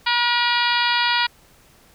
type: harmonic tone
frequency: 479.4 Hz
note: A#4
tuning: 48 cents sharp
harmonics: 2 / 3 / 4 / 5 / 6 / 7 / 8 / 9 / 10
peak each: -22 / -24 / -25 / -26 / -27 / -27 / -28 / -29 / -29 dBFS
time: 0.06-1.27 s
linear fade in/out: 10 ms
effects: pink hiss -53 dBFS RMS until 1.94 s